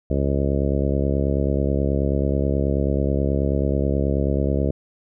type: harmonic tone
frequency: 69.3 Hz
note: C#2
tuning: in tune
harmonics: 1 / 2 / 3 / 4 / 5 / 6 / 7 / 8 / 9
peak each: -22 / -25 / -27 / -28 / -29 / -30 / -30 / -31 / -32 dBFS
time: 0.1-4.71 s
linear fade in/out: 5 ms
effects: none